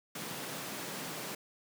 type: high-pass noise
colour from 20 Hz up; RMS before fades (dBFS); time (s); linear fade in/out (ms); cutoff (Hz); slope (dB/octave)
pink; -41; 0.15-1.35; 5; 150; 24
effects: none